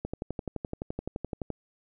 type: click train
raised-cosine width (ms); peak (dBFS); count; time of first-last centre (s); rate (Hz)
2; -19; 18; 0.05-1.503; 11.7
effects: none